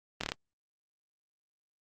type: slowing click train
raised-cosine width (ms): 0.2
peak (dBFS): -14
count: 5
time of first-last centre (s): 0.21-0.319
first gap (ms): 25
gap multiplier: 1.06
effects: Opus 32 kbps